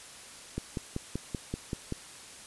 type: click train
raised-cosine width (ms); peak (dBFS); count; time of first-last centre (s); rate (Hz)
3; -19; 8; 0.58-1.924; 5.21
effects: white hiss -48 dBFS RMS until 2.46 s + resampled to 24000 Hz